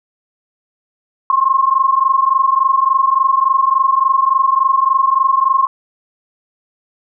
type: tone pair together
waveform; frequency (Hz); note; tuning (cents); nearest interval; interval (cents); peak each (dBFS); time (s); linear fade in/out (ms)
sine; 1057.5 / 1081; C6 / C#6; +18 / -44; unison; 38; -13; 1.3-5.67; 2
effects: none